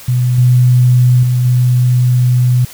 sine tone with level steps, 124.6 Hz, B2, 16 cents sharp, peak -9 / -5 / -9 / -7 dBFS, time 0.08-2.65 s, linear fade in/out 5 ms, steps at 0.38 / 1.23 / 1.45 s, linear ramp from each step 2 ms, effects white hiss -34 dBFS RMS until 2.73 s

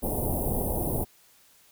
pink band-stop noise, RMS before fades -28 dBFS, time 0.02-1.05 s, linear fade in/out 20 ms, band 840 to 10000 Hz, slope 48 dB/octave, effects white hiss -59 dBFS RMS until 1.71 s

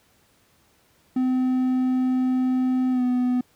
triangle tone with pitch glide, 255.9 to 249.2 Hz, C4 to B3, -38 to +16 cents, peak -17 dBFS, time 1.16-3.41 s, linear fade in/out 5 ms, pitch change -46 cents, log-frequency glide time 2.91-3.02 s, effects pink hiss -61 dBFS RMS until 3.55 s + high-pass 60 Hz 12 dB/octave

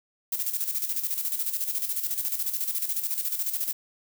violet noise with tremolo, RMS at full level -27 dBFS, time 0.32-3.73 s, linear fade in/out 5 ms, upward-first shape square, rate 14 Hz, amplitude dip 60%, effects none

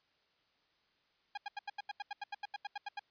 sawtooth tone bursts, 817 Hz, G#5, 29 cents flat, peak -34 dBFS, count 16, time 1.35-2.995 s, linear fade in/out 5 ms, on 25 ms, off 83 ms, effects white hiss -74 dBFS RMS until 3.1 s + resampled to 11025 Hz

